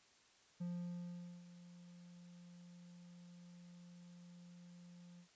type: tone with ADSR envelope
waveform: triangle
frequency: 175.2 Hz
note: F3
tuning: 6 cents sharp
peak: -38 dBFS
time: 0.6-5.28 s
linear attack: 14 ms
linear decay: 820 ms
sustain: -16 dB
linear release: 87 ms
effects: white hiss -69 dBFS RMS until 5.35 s + resampled to 16000 Hz